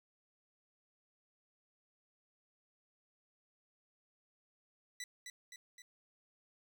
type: tone with echo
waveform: 15% pulse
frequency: 1975.5 Hz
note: B6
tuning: in tune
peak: -36 dBFS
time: 5-5.04 s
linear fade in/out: 2 ms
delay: 260 ms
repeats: 3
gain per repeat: -4 dB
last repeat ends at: 5.82 s
effects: none